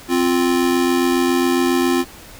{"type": "tone pair together", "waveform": "square", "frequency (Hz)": [261.9, 349.2], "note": ["C4", "F4"], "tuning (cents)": [2, 0], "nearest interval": "perfect fourth", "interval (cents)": 498, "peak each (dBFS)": -18, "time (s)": [0.08, 2.05], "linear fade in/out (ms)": 50, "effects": ["pink hiss -40 dBFS RMS until 2.39 s"]}